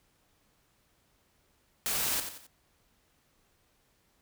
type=noise with echo; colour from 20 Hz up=white; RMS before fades=-31 dBFS; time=1.86-2.2 s; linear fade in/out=0 ms; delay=89 ms; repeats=3; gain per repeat=-8 dB; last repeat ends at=2.467 s; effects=pink hiss -70 dBFS RMS until 4.21 s